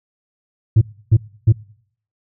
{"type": "tone bursts", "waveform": "sine", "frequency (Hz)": 110, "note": "A2", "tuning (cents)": 0, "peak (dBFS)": -4, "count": 3, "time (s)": [0.76, 1.525], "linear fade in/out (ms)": 10, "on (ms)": 55, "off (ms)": 300, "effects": ["noise-tail reverb RT60 0.6 s tail -24 dB re dry", "tanh soft clip ceiling -6 dBFS"]}